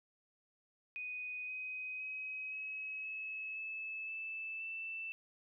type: tone with pitch steps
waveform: sine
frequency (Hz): 2491 / 2514 / 2537 / 2561 / 2585 / 2609 / 2633 / 2657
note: D#7 / D#7 / D#7 / D#7 / E7 / E7 / E7 / E7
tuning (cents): +1 / +17 / +33 / +49 / -34 / -18 / -3 / +13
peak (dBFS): -40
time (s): 0.96-5.12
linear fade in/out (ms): 0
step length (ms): 520
effects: none